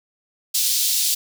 pink high-pass noise, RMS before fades -20 dBFS, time 0.54-1.15 s, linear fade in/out 10 ms, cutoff 3800 Hz, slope 24 dB/octave, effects none

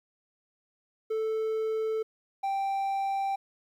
triangle tone pair in turn, 440 / 784 Hz, A4 / G5, 0 / 0 cents, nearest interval minor seventh, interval 1000 cents, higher second, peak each -25 dBFS, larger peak neither, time 1.1-2.03 / 2.43-3.36 s, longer neither, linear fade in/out 10 ms, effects 11-bit

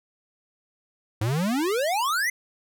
square exponential sweep, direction up, 101.4 to 2093 Hz, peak -23 dBFS, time 1.21-2.3 s, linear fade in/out 5 ms, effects none

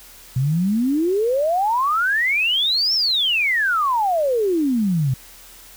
sine exponential two-way sweep, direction up then down, 123.47 to 5500 to 123.47 Hz, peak -16 dBFS, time 0.36-5.14 s, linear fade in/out 5 ms, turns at 2.94 s, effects added 40 Hz sine -51 dBFS peak until 5.76 s + white hiss -44 dBFS RMS until 5.76 s

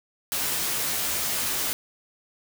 white noise with comb filter, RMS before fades -27 dBFS, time 0.32-1.73 s, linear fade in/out 0 ms, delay 14 ms, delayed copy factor +0.6, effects none

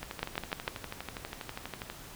two click trains, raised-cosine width 0.3 ms, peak -21 / -14 dBFS, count 24 / 4, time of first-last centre 0.03-1.9 / 0.23-0.678 s, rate 12.3 / 6.69 Hz, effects pink hiss -48 dBFS RMS until 2.15 s

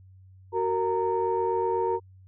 sine tone cluster, 373.8 / 461.9 / 924 Hz, F#4 / A#4 / A#5, +18 / -16 / -16 cents, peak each -27 dBFS, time 0.52-2 s, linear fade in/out 50 ms, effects tanh soft clip ceiling -15 dBFS + added 94 Hz sine -49 dBFS peak until 2.27 s

